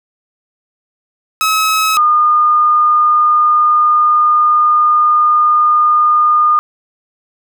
sawtooth / sine tone pair in turn, 1284 / 1217.9 Hz, E6 / D#6, -46 / -37 cents, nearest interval minor second, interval 91 cents, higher first, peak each -7 dBFS, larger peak neither, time 1.41-1.97 / 1.97-6.59 s, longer second, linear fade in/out 0 ms, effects none

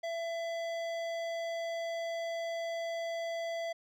sine tone with hard clipping, 669 Hz, E5, 25 cents sharp, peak -36 dBFS, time 0.03-3.73 s, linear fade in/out 10 ms, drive 14 dB, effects none

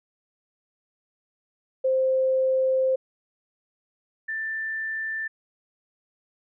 sine tone pair in turn, 523.3 / 1773.9 Hz, C5 / A6, 0 / +14 cents, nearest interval octave + major sixth, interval 2114 cents, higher second, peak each -19 / -27 dBFS, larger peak first, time 1.84-2.96 / 4.28-5.28 s, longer first, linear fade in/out 10 ms, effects none

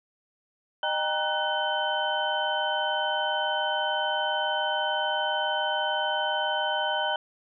sine tone cluster, 613 / 793 / 940 / 1495 / 3067 Hz, D#5 / G5 / A#5 / F#6 / G7, -26 / +20 / +14 / +17 / -38 cents, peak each -31 dBFS, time 0.83-7.16 s, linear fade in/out 2 ms, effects none

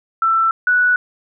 sine tone pair in turn, 1334 / 1475.3 Hz, E6 / F#6, +20 / -5 cents, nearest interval major second, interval 175 cents, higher second, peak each -12 / -11 dBFS, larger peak second, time 0.22-0.51 / 0.67-0.96 s, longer neither, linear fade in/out 2 ms, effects none

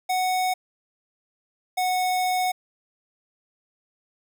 square tone pair in turn, 740 / 735.7 Hz, F#5 / F#5, 0 / -10 cents, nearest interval unison, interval 10 cents, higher first, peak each -22 dBFS, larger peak neither, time 0.09-0.54 / 1.77-2.52 s, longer second, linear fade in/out 10 ms, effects none

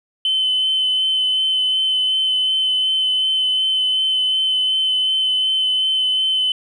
sine tone with vibrato, 3050 Hz, G7, 48 cents flat, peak -14 dBFS, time 0.25-6.52 s, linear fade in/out 2 ms, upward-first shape sine, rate 2.7 Hz, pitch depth 12 cents each way, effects tanh soft clip ceiling -11 dBFS

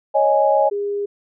sine chord, C# suspended second, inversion none, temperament equal, 554.4 / 622.3 / 830.6 Hz, C#5 / D#5 / G#5, 0 / 0 / 0 cents, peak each -17 dBFS, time 0.14-0.7 s, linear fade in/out 20 ms
sine tone, 406.3 Hz, G#4, 38 cents flat, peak -20 dBFS, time 0.71-1.06 s, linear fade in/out 10 ms
effects none

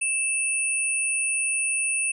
sine tone pair together, 2637 / 9384 Hz, E7 / D9, 0 / -2 cents, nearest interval octave + minor seventh, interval 2198 cents, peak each -25 dBFS, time 0.01-2.12 s, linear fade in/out 10 ms, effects none

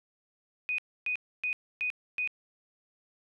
sine tone bursts, 2489 Hz, D#7, in tune, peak -28 dBFS, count 5, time 0.69-2.275 s, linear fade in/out 0 ms, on 93 ms, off 280 ms, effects none

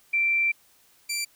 sine / 15% pulse tone pair in turn, 2349 / 2349 Hz, D7 / D7, 0 / 0 cents, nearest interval unison, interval 0 cents, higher neither, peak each -20 dBFS, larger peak neither, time 0.13-0.52 / 1.09-1.25 s, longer first, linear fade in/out 10 ms, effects white hiss -60 dBFS RMS until 1.35 s

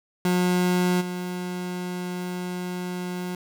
30% pulse tone with level steps, 179.9 Hz, F#3, 48 cents flat, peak -17 / -26 dBFS, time 0.25-3.35 s, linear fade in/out 2 ms, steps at 1 s, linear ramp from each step 20 ms, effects none

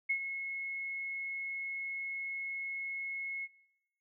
sine tone with ADSR envelope, 2177 Hz, C#7, 32 cents flat, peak -27 dBFS, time 0.09-3.48 s, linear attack 13 ms, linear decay 87 ms, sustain -9 dB, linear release 41 ms, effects noise-tail reverb RT60 0.8 s tail -17 dB re dry

